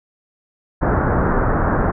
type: low-pass noise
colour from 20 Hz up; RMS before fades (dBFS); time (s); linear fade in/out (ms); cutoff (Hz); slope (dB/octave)
pink; -17; 0.81-1.92; 20; 1600; 48
effects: none